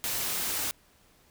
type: noise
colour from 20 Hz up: white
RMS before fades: -31 dBFS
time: 0.04-0.71 s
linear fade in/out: 0 ms
effects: pink hiss -62 dBFS RMS until 1.3 s